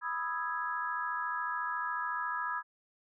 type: chord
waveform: sine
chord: E major seventh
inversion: second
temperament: equal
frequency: 987.8 / 1244.5 / 1318.5 / 1661.2 Hz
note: B5 / D#6 / E6 / G#6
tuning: 0 / 0 / 0 / 0 cents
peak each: -37 / -38 / -40 / -37 dBFS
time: 0.01-2.63 s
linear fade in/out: 50 ms
effects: none